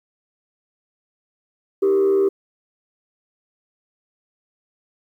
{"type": "tone with frequency modulation", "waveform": "sine", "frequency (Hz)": 392, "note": "G4", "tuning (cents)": 0, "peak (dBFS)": -12, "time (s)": [1.82, 2.29], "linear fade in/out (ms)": 10, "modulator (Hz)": 74.9, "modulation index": 0.45, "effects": ["tanh soft clip ceiling -12 dBFS", "9-bit"]}